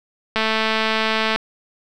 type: click train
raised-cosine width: 0.3 ms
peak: -4 dBFS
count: 221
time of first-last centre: 0.36-1.36 s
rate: 220 Hz
effects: none